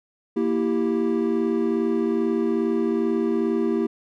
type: chord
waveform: triangle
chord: E diminished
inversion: second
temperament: equal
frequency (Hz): 233.1 / 329.6 / 392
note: Bb3 / E4 / G4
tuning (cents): 0 / 0 / 0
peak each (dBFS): -22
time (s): 0.36-3.87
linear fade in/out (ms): 10
effects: tanh soft clip ceiling -9 dBFS